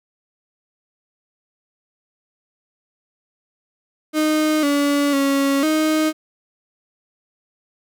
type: tone with pitch steps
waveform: 35% pulse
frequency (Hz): 308.6 / 286.1 / 276.5 / 311.6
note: D#4 / D4 / C#4 / D#4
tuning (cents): -14 / -45 / -4 / +3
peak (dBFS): -14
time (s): 4.13-6.13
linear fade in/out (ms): 50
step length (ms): 500
effects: none